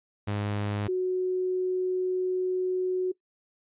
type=tone pair in turn; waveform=sawtooth / sine; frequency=103 / 368.5 Hz; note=G#2 / F#4; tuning=-14 / -7 cents; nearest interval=octave + minor seventh; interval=2207 cents; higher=second; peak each=-24 dBFS; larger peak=neither; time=0.27-0.88 / 0.88-3.12 s; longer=second; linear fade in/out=10 ms; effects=noise-tail reverb RT60 0.1 s tail -20 dB re dry + resampled to 8000 Hz

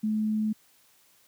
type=tone; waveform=sine; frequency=215.4 Hz; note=A3; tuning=37 cents flat; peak=-24 dBFS; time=0.03-0.53 s; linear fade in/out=10 ms; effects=white hiss -62 dBFS RMS until 1.27 s + high-pass 80 Hz 12 dB/octave

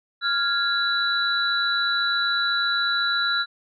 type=tone cluster; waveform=sine; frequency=1393 / 1659 / 3954 Hz; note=F6 / G#6 / B7; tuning=-5 / -2 / +1 cents; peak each=-23 / -28 / -24 dBFS; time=0.21-3.46 s; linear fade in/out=50 ms; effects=none

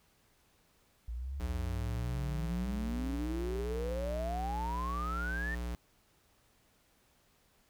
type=exponential sweep; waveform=sine; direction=up; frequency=56 to 1831 Hz; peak=-36 dBFS; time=1.08-5.55 s; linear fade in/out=5 ms
type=tone; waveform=square; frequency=59.8 Hz; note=A#1; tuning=45 cents sharp; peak=-36 dBFS; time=1.4-5.75 s; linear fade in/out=0 ms
effects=pink hiss -69 dBFS RMS until 7.69 s

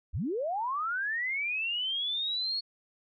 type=linear sweep; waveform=sine; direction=up; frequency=44.3 to 4377 Hz; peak=-29 dBFS; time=0.13-2.61 s; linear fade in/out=20 ms; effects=none

